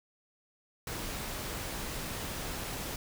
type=noise; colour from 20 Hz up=pink; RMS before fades=-38 dBFS; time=0.87-2.96 s; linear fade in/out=2 ms; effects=none